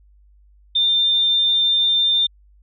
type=tone; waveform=sine; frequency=3597 Hz; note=A7; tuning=37 cents sharp; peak=-14 dBFS; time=0.75-2.27 s; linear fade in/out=10 ms; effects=added 50 Hz sine -49 dBFS peak until 2.62 s